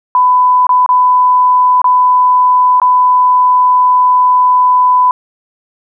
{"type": "tone with dropouts", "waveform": "sine", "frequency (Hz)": 1000, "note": "B5", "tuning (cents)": 21, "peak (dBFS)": -5, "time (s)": [0.15, 5.11], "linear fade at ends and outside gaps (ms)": 1, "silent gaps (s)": [[0.668, 0.692], [0.862, 0.89], [1.817, 1.843], [2.8, 2.817]], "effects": []}